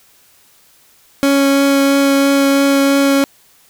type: tone with vibrato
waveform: 30% pulse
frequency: 277.2 Hz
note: C#4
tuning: in tune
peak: -7 dBFS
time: 1.23-3.24 s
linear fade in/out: 0 ms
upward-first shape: triangle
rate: 3 Hz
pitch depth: 9 cents each way
effects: white hiss -50 dBFS RMS until 3.69 s